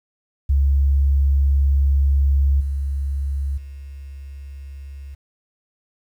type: tone with level steps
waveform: sine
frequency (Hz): 69.3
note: C#2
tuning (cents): 0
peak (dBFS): -13 / -20 / -32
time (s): 0.49-5.15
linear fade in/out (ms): 10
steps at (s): 2.6 / 3.57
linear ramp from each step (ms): 10
effects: 9-bit